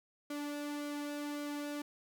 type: tone with flanger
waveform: sawtooth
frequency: 291.9 Hz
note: D4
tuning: 10 cents flat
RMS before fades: -40 dBFS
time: 0.3-1.82 s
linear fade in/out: 5 ms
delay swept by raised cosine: 1.1 to 2.5 ms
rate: 1.8 Hz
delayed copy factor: -0.5
effects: none